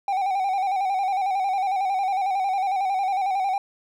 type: tone with vibrato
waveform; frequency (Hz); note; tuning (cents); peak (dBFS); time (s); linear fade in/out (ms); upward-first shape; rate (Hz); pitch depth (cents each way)
triangle; 772; G5; -27; -19; 0.08-3.58; 2; square; 11; 56
effects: none